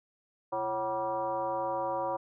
sine tone with frequency modulation, 757 Hz, F#5, 39 cents sharp, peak -29 dBFS, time 0.52-2.17 s, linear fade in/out 10 ms, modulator 208 Hz, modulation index 1.6, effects none

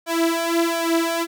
sawtooth tone with flanger, 333.8 Hz, E4, 22 cents sharp, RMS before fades -21 dBFS, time 0.06-1.27 s, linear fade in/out 50 ms, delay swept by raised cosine 1.7 to 4.3 ms, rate 1.4 Hz, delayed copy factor +1, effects none

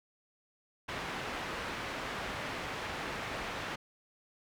white low-pass noise, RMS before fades -39 dBFS, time 0.88-3.76 s, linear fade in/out 10 ms, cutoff 2000 Hz, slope 12 dB/octave, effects none

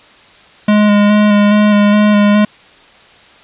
square tone with vibrato, 207.7 Hz, G#3, in tune, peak -7 dBFS, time 0.68-2.45 s, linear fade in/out 5 ms, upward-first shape square, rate 2.4 Hz, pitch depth 16 cents each way, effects white hiss -42 dBFS RMS until 3.43 s + resampled to 8000 Hz

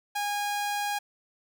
sawtooth tone, 820 Hz, G#5, 22 cents flat, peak -24 dBFS, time 0.15-0.99 s, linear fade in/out 10 ms, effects none

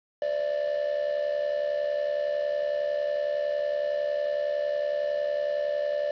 triangle tone with amplitude modulation, 587.3 Hz, D5, in tune, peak -20 dBFS, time 0.22-6.11 s, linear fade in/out 2 ms, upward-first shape sine, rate 70.9 Hz, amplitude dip 70%, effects resampled to 11025 Hz + 8-bit

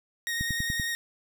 sawtooth tone with vibrato, 1864.7 Hz, A#6, in tune, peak -25 dBFS, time 0.27-0.95 s, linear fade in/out 0 ms, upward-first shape square, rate 10 Hz, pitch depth 12 cents each way
click train, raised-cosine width 5 ms, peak -20 dBFS, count 5, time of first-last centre 0.41-0.798 s, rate 10.3 Hz
effects none

